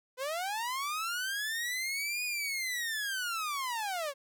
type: linear two-way sweep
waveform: sawtooth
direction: up then down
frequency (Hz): 492.3 to 2482 to 532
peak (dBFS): -29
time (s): 0.17-4.14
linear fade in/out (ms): 50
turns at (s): 2.24
effects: none